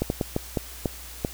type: slowing click train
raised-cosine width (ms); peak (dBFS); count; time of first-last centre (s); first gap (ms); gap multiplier
2; -10; 7; 0.02-1.249; 81; 1.37
effects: added 60 Hz sine -43 dBFS peak until 1.33 s + white hiss -42 dBFS RMS until 1.33 s